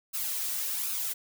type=noise with flanger; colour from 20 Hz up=blue; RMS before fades=-32 dBFS; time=0.13-1.14 s; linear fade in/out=20 ms; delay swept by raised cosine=0.76 to 2.66 ms; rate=1.3 Hz; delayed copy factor=+0.55; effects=none